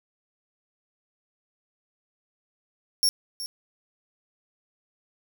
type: tone with echo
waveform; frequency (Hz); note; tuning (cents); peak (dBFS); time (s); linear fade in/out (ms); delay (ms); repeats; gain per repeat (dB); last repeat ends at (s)
sawtooth; 5500; F8; -27; -16; 3.03-3.09; 0; 370; 1; -13; 3.46
effects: none